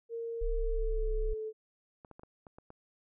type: tone with pitch glide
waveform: sine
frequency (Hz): 461.5 to 435.8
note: A#4 to A4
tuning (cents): -17 to -17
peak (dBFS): -35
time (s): 0.09-1.53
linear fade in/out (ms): 50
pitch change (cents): -100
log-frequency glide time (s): 0.38-1.13
type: tone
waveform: sine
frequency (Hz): 33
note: C1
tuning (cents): +16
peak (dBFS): -29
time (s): 0.41-1.34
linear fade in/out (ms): 10
type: clicks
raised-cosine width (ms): 1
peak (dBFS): -36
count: 7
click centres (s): 2.048 / 2.113 / 2.195 / 2.234 / 2.468 / 2.585 / 2.704
effects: none